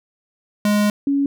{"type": "tone pair in turn", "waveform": ["square", "sine"], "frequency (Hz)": [207.7, 279.8], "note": ["G#3", "C#4"], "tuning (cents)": [0, 16], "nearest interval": "perfect fourth", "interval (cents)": 516, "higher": "second", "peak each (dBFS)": -15, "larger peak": "neither", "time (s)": [[0.65, 0.9], [1.07, 1.26]], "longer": "first", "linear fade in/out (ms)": 2, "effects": []}